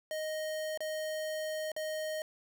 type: tone with dropouts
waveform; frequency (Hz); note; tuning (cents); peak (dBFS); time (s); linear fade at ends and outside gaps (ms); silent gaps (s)
square; 622.3; D#5; 0; -35; 0.11-2.22; 1; 0.775-0.805 / 1.718-1.764
effects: none